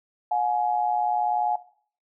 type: tone pair together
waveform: sine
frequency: 721.4 / 842 Hz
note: F#5 / G#5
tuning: -44 / +24 cents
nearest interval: minor third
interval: 268 cents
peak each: -24 dBFS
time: 0.31-1.56 s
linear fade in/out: 5 ms
effects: noise-tail reverb RT60 0.5 s tail -17 dB re dry